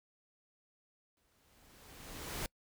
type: noise with exponential growth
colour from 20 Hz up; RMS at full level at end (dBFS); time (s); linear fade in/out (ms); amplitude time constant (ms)
pink; -38; 1.17-2.46; 1; 280
effects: noise-tail reverb RT60 0.1 s tail -26 dB re dry